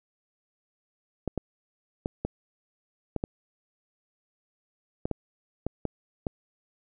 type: clicks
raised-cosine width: 2 ms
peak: -15 dBFS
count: 11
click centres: 1.277 / 1.377 / 2.059 / 2.25 / 3.163 / 3.239 / 5.055 / 5.113 / 5.666 / 5.853 / 6.268 s
effects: none